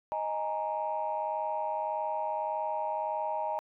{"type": "chord", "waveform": "sine", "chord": "D# suspended fourth", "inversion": "none", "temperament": "equal", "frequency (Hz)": [622.3, 830.6, 932.3], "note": ["D#5", "G#5", "A#5"], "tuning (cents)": [0, 0, 0], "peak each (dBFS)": [-34, -34, -33], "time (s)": [0.12, 3.59], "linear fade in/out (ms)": 0, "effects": ["tanh soft clip ceiling -22 dBFS"]}